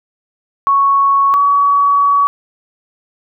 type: tone pair in turn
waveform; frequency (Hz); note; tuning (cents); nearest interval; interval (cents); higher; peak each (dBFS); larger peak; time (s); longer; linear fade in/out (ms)
sine; 1108.7 / 1132; C#6 / C#6; 0 / +36; unison; 36; second; -8; neither; 0.67-1.34 / 1.34-2.27; second; 0
effects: none